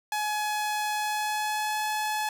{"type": "tone with pitch glide", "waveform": "sawtooth", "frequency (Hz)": [845, 854.3], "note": ["G#5", "G#5"], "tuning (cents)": [30, 49], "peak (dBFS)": -23, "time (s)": [0.12, 2.29], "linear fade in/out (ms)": 2, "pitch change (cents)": 19, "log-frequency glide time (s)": [0.95, 1.85], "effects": []}